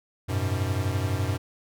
square tone cluster, 92.8 / 104.5 / 125.2 Hz, F#2 / G#2 / B2, +6 / +11 / +24 cents, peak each -28 / -30 / -32 dBFS, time 0.28-1.38 s, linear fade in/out 20 ms, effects none

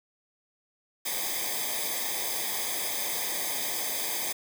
white noise with comb filter, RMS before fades -31 dBFS, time 1.05-4.33 s, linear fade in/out 10 ms, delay 0.71 ms, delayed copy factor -0.95, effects none

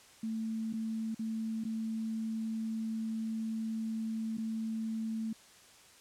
sine tone with dropouts, 222.4 Hz, A3, 19 cents sharp, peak -33 dBFS, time 0.23-5.33 s, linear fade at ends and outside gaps 5 ms, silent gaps 0.728-0.736 / 1.147-1.192 / 1.639-1.65 / 4.372-4.381 s, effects white hiss -58 dBFS RMS until 6 s + low-pass 9000 Hz 12 dB/octave

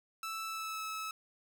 sawtooth tone with pitch glide, 1318.5 to 1299.6 Hz, E6 to E6, 0 to -25 cents, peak -34 dBFS, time 0.23-1.11 s, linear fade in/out 2 ms, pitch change -25 cents, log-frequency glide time 0.46-0.85 s, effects none

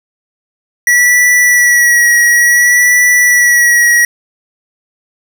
square tone with vibrato, 1936 Hz, B6, 35 cents flat, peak -6 dBFS, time 0.87-4.05 s, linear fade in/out 2 ms, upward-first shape sine, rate 0.57 Hz, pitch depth 25 cents each way, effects none

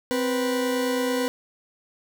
40% pulse tone pair together, 260 / 490.8 Hz, C4 / B4, -11 / -11 cents, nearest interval major seventh, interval 1100 cents, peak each -25 / -24 dBFS, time 0.11-1.28 s, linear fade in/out 0 ms, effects none

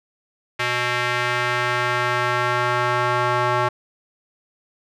square tone with band-pass filter sweep, 122.7 Hz, B2, 11 cents flat, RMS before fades -21 dBFS, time 0.59-3.69 s, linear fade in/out 10 ms, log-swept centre 2100 to 1100 Hz, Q 1.4, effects none

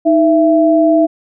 sine tone pair together, 314.1 / 666.2 Hz, D#4 / E5, +16 / +18 cents, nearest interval octave + minor second, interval 1302 cents, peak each -10 dBFS, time 0.05-1.07 s, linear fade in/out 20 ms, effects none

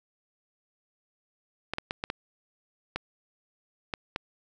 clicks, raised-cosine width 0.3 ms, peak -14 dBFS, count 8, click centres 1.736 / 1.784 / 1.909 / 2.039 / 2.101 / 2.96 / 3.938 / 4.161 s, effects none

